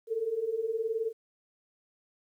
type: beating tone pair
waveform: sine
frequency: 434.6 / 453.6 Hz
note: A4 / A#4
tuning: -21 / -47 cents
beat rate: 19 Hz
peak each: -34 / -30 dBFS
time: 0.07-1.13 s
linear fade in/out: 50 ms
effects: 11-bit